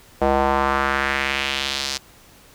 square tone with band-pass filter sweep, 68.5 Hz, C#2, 20 cents flat, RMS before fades -21 dBFS, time 0.21-1.98 s, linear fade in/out 10 ms, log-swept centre 640 to 5200 Hz, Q 1.9, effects pink hiss -49 dBFS RMS until 2.54 s

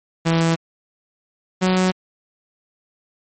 sawtooth tone pair in turn, 165 / 185.21 Hz, E3 / F#3, +2 / +2 cents, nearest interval major second, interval 200 cents, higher second, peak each -11 dBFS, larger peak neither, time 0.25-0.56 / 1.61-1.92 s, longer neither, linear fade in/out 20 ms, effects MP3 32 kbps

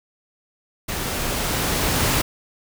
pink noise with level ramp, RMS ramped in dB -27 to -19 dBFS, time 0.88-2.22 s, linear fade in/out 10 ms, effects none

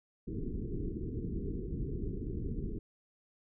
pink low-pass noise, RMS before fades -37 dBFS, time 0.27-2.79 s, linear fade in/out 10 ms, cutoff 440 Hz, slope 96 dB/octave, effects none

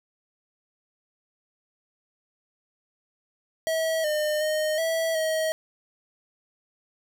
square tone with pitch steps, 645 / 606 / 617 / 653 / 635 Hz, E5 / D#5 / D#5 / E5 / D#5, -38 / -46 / -15 / -17 / +35 cents, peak -24 dBFS, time 3.67-5.52 s, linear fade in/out 0 ms, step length 370 ms, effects none

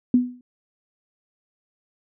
sine tone with exponential decay, 247.7 Hz, B3, 5 cents sharp, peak -10 dBFS, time 0.14-0.41 s, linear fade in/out 2 ms, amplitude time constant 58 ms, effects none

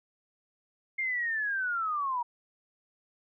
sine linear sweep, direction down, 2135 to 936 Hz, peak -28 dBFS, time 0.98-2.23 s, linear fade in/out 10 ms, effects none

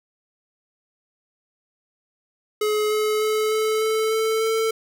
square tone with pitch steps, 424.5 / 427.9 / 431.4 / 434.9 / 438.5 / 442 / 445.6 Hz, G#4 / A4 / A4 / A4 / A4 / A4 / A4, +38 / -48 / -34 / -20 / -6 / +8 / +22 cents, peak -20 dBFS, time 2.61-4.71 s, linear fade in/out 5 ms, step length 300 ms, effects none

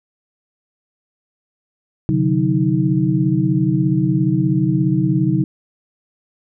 sine tone cluster, 131.1 / 148 / 182.9 / 315 Hz, C3 / D3 / F#3 / D#4, +4 / +14 / -20 / +21 cents, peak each -19 dBFS, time 2.09-5.44 s, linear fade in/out 0 ms, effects none

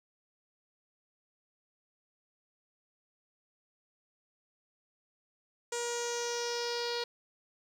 sawtooth tone with low-pass filter sweep, 476.1 Hz, A#4, 37 cents sharp, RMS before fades -35 dBFS, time 5.72-7.04 s, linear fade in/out 5 ms, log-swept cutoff 7500 to 4400 Hz, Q 5.1, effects 10-bit

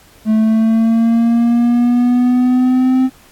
triangle linear sweep, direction up, 216.7 to 260.5 Hz, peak -7 dBFS, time 0.25-3.1 s, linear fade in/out 50 ms, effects pink hiss -46 dBFS RMS until 3.31 s + AAC 64 kbps

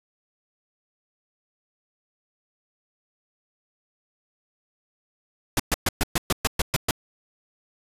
pink noise bursts, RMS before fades -21 dBFS, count 10, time 5.57-6.91 s, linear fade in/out 2 ms, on 26 ms, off 120 ms, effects resampled to 32000 Hz

